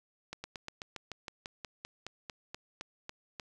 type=slowing click train; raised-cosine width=0.2 ms; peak=-23 dBFS; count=17; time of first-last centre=0.33-3.398 s; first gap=110 ms; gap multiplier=1.07; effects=none